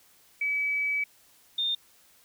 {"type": "tone pair in turn", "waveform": "sine", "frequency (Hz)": [2288, 3632], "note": ["D7", "A#7"], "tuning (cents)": [-46, -46], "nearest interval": "minor sixth", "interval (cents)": 800, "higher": "second", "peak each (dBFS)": -25, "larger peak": "neither", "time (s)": [[0.41, 1.04], [1.58, 1.75]], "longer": "first", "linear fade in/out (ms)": 5, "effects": ["white hiss -60 dBFS RMS until 2.24 s"]}